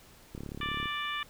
click train, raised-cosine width 3 ms, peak -27 dBFS, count 19, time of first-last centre 0.35-0.857 s, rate 35.5 Hz
harmonic tone, 588 Hz, D5, 2 cents sharp, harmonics 2 / 3 / 4 / 5 / 6, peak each -36 / -38 / -39 / -40 / -41 dBFS, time 0.61-1.23 s, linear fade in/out 2 ms
effects pink hiss -56 dBFS RMS until 1.29 s

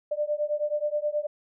sine beating tone pair, 591 / 600.4 Hz, D5 / D5, +11 / +38 cents, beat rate 9.4 Hz, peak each -28 dBFS, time 0.11-1.27 s, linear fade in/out 10 ms, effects none

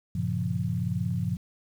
sine chord, G half-diminished seventh, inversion none, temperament equal with one note detuned, 96.99 / 116.54 / 138.59 / 174.61 Hz, G2 / Bb2 / Db3 / F3, -18 / 0 / 0 / 0 cents, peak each -32 / -31 / -33 / -30 dBFS, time 0.15-1.37 s, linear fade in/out 5 ms, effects 9-bit

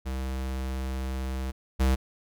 square tone pair in turn, 65.41 / 65.41 Hz, C2 / C2, 0 / 0 cents, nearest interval unison, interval 0 cents, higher neither, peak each -30 / -21 dBFS, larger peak second, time 0.05-1.52 / 1.79-1.96 s, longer first, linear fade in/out 20 ms, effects none

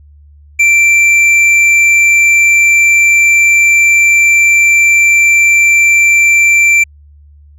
triangle tone with hard clipping, 2349 Hz, D7, in tune, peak -6 dBFS, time 0.59-6.84 s, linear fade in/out 10 ms, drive 9 dB, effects added 73 Hz sine -37 dBFS peak until 7.58 s

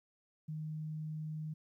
sine tone, 155.1 Hz, D#3, 5 cents flat, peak -38 dBFS, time 0.48-1.54 s, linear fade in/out 10 ms, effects 13-bit

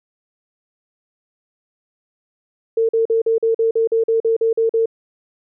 sine tone bursts, 452.5 Hz, A4, 48 cents sharp, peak -13 dBFS, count 13, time 2.77-4.858 s, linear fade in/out 5 ms, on 120 ms, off 44 ms, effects none

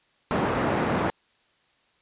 pink band-pass noise, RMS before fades -25 dBFS, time 0.31-1.1 s, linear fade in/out 0 ms, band 140 to 1400 Hz, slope 12 dB/octave, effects white hiss -65 dBFS RMS until 2.01 s + resampled to 8000 Hz

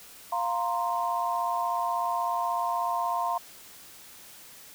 sine chord, F suspended fourth, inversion none, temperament just, 698.5 / 931.3 / 1047.7 Hz, F5 / Bb5 / C6, 0 / -2 / +2 cents, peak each -30 dBFS, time 0.32-3.38 s, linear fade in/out 5 ms, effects white hiss -49 dBFS RMS until 4.74 s

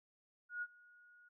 sine tone with ADSR envelope, 1446 Hz, F#6, 40 cents flat, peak -37 dBFS, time 0.49-1.29 s, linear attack 130 ms, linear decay 47 ms, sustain -24 dB, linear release 11 ms, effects none

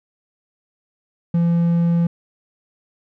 triangle tone, 170 Hz, F3, 46 cents flat, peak -12 dBFS, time 1.34-2.07 s, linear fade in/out 5 ms, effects none

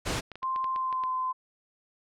pink noise, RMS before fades -30 dBFS, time 0.05-0.21 s, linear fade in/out 20 ms
clicks, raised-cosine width 0.3 ms, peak -26 dBFS, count 8, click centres 0.317 / 0.356 / 0.43 / 0.561 / 0.643 / 0.761 / 0.927 / 1.037 s
sine tone with pitch glide, 1046.5 to 1029.1 Hz, C6 to C6, 0 to -29 cents, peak -27 dBFS, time 0.42-1.33 s, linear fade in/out 20 ms, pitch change -29 cents, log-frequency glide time 0.72-1.07 s
effects low-pass 8000 Hz 12 dB/octave

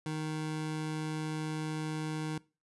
25% pulse tone, 155.56 Hz, D#3, in tune, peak -30 dBFS, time 0.06-2.38 s, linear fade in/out 2 ms, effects noise-tail reverb RT60 0.3 s tail -21 dB re dry + resampled to 24000 Hz

